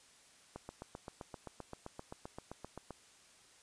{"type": "click train", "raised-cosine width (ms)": 1, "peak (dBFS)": -30, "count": 19, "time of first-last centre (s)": [0.56, 2.907], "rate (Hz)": 7.67, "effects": ["white hiss -63 dBFS RMS until 3.62 s", "resampled to 22050 Hz"]}